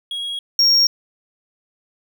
triangle tone pair in turn, 3303 / 5565 Hz, G#7 / F8, -10 / -7 cents, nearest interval major sixth, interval 903 cents, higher second, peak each -22 / -10 dBFS, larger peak second, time 0.11-0.39 / 0.59-0.87 s, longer neither, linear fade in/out 2 ms, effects none

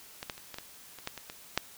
clicks, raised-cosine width 0.2 ms, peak -20 / -17 / -29 / -23 / -21 / -27 / -16 / -23 / -23 / -8 dBFS, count 10, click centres 0.229 / 0.298 / 0.379 / 0.543 / 0.585 / 0.987 / 1.074 / 1.177 / 1.299 / 1.576 s, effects white hiss -52 dBFS RMS until 1.77 s

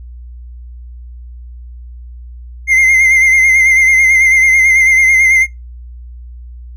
triangle tone with vibrato, 2093 Hz, C7, in tune, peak -4 dBFS, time 2.67-5.47 s, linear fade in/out 50 ms, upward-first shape sine, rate 9.1 Hz, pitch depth 40 cents each way, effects noise-tail reverb RT60 0.2 s tail -24 dB re dry + added 60 Hz sine -28 dBFS peak until 6.76 s

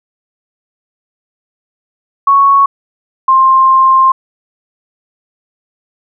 sine tone pair in turn, 1108.7 / 1055.9 Hz, C#6 / C6, 0 / +15 cents, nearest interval minor second, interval 85 cents, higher first, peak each -4 dBFS, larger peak neither, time 2.27-2.66 / 3.28-4.12 s, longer second, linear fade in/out 5 ms, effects none

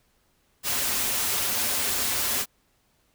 white noise with comb filter, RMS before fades -26 dBFS, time 0.63-2.46 s, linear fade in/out 50 ms, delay 6.2 ms, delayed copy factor -0.55, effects pink hiss -67 dBFS RMS until 3.14 s

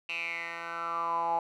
10% pulse tone with band-pass filter sweep, 168.2 Hz, E3, 35 cents sharp, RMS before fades -33 dBFS, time 0.09-1.39 s, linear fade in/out 2 ms, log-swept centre 2700 to 810 Hz, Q 7.6, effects none

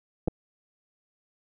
clicks, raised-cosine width 2 ms, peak -15 / -13 dBFS, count 2, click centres 0.276 / 0.282 s, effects none

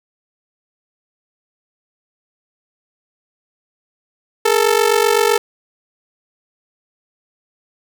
sawtooth ring-modulated tone, 441.3 Hz, A4, 5 cents sharp, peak -5 dBFS, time 4.45-5.38 s, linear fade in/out 5 ms, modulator 23.9 Hz, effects none

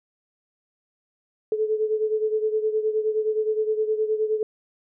sine beating tone pair, 431 / 440.6 Hz, A4 / A4, -36 / +2 cents, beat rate 9.6 Hz, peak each -22 / -27 dBFS, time 1.52-4.43 s, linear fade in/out 2 ms, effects none

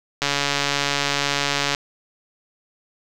click train, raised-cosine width 0.2 ms, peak -3 dBFS, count 218, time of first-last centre 0.22-1.748 s, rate 142 Hz, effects 7-bit

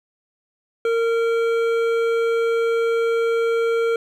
sine tone with hard clipping, 460 Hz, A#4, 23 cents flat, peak -19 dBFS, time 0.85-3.96 s, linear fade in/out 2 ms, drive 11 dB, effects none

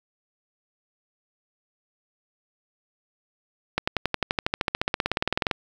accelerating click train, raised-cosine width 0.3 ms, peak -6 dBFS, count 27, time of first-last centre 3.78-5.512 s, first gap 95 ms, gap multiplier 0.97, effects 7-bit

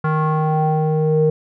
square tone with low-pass filter sweep, 155.56 Hz, D#3, in tune, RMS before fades -17 dBFS, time 0.04-1.3 s, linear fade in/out 5 ms, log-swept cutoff 1300 to 450 Hz, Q 4.6, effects none

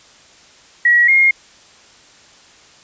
sine tone pair in turn, 1918 / 2137 Hz, A#6 / C7, +49 / +36 cents, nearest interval major second, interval 187 cents, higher second, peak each -8 dBFS, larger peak neither, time 0.85-1.08 / 1.08-1.31 s, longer neither, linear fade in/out 5 ms, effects white hiss -46 dBFS RMS until 2.83 s + resampled to 16000 Hz

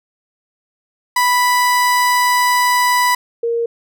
30% pulse / sine tone pair in turn, 987.8 / 466.2 Hz, B5 / A#4, 0 / 0 cents, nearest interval octave + minor second, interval 1300 cents, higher first, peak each -9 / -15 dBFS, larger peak first, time 1.16-3.15 / 3.43-3.66 s, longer first, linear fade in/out 5 ms, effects none

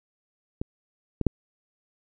clicks, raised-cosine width 3 ms, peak -16 / -13 / -6 dBFS, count 3, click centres 0.615 / 1.213 / 1.267 s, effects none

